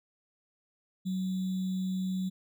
sine tone with sample-and-hold, 186.9 Hz, F#3, 18 cents sharp, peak -29 dBFS, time 1.05-2.3 s, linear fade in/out 20 ms, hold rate 3675 Hz, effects none

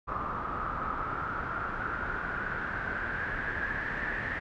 pink noise with low-pass filter sweep, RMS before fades -34 dBFS, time 0.07-4.4 s, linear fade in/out 20 ms, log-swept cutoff 1200 to 1800 Hz, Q 8.8, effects none

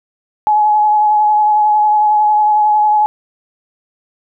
sine tone with vibrato, 846 Hz, G#5, 32 cents sharp, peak -8 dBFS, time 0.47-3.06 s, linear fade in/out 0 ms, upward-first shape triangle, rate 11 Hz, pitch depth 22 cents each way, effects none

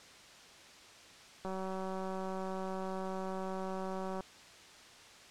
click train, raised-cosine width 1 ms, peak -27 dBFS, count 522, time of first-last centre 1.45-4.207 s, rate 189 Hz, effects white hiss -55 dBFS RMS until 5.3 s + low-pass 6000 Hz 12 dB/octave

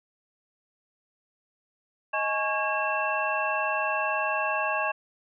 sine tone cluster, 627 / 843 / 1105 / 1636 / 2689 Hz, D#5 / G#5 / C#6 / G#6 / E7, +13 / +26 / -6 / -26 / +34 cents, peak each -31 dBFS, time 2.13-4.92 s, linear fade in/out 10 ms, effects none

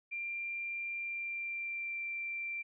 sine tone with pitch glide, 2378 to 2356 Hz, D7 to D7, +21 to +5 cents, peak -36 dBFS, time 0.11-2.63 s, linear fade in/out 20 ms, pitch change -16 cents, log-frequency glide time 0.97-2 s, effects none

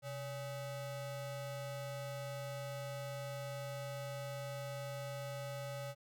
square ring-modulated tone, 349.2 Hz, F4, in tune, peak -39 dBFS, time 0.02-5.95 s, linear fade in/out 50 ms, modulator 218 Hz, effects none

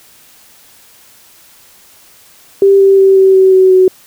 sine tone with pitch steps, 393.7 / 390.1 / 386.5 / 382.9 / 379.4 / 375.9 / 372.5 Hz, G4 / G4 / G4 / G4 / F#4 / F#4 / F#4, +8 / -8 / -24 / -41 / +43 / +27 / +12 cents, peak -3 dBFS, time 2.62-3.88 s, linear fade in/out 2 ms, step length 180 ms, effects white hiss -43 dBFS RMS until 4.06 s

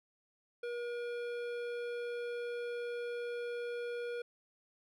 sine tone with hard clipping, 478.7 Hz, A#4, 46 cents sharp, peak -39 dBFS, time 0.63-4.22 s, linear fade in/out 5 ms, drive 13 dB, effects none

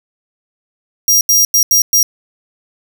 sawtooth tone bursts at uneven times, 5700 Hz, F8, 34 cents sharp, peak -5 dBFS, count 5, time 1.08-1.21 / 1.29-1.45 / 1.54-1.63 / 1.71-1.82 / 1.93-2.03 s, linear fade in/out 2 ms, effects none

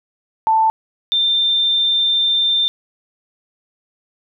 sine tone pair in turn, 885 / 3586 Hz, A5 / A7, +10 / +32 cents, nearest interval 2 octaves, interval 2422 cents, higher second, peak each -11 / -13 dBFS, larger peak first, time 0.47-0.7 / 1.12-2.68 s, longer second, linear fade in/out 0 ms, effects none

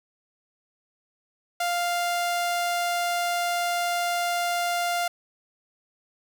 sawtooth tone, 698.5 Hz, F5, in tune, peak -20 dBFS, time 1.6-5.08 s, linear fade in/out 5 ms, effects none

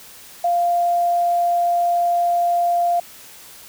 sine tone, 696 Hz, F5, 6 cents flat, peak -15 dBFS, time 0.44-3 s, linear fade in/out 5 ms, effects white hiss -42 dBFS RMS until 3.68 s

